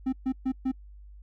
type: tone bursts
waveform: triangle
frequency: 261.6 Hz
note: C4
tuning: in tune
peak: -22 dBFS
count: 4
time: 0.06-0.718 s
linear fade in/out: 10 ms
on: 67 ms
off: 130 ms
effects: noise-tail reverb RT60 0.1 s tail -26 dB re dry + added 50 Hz sine -45 dBFS peak until 1.22 s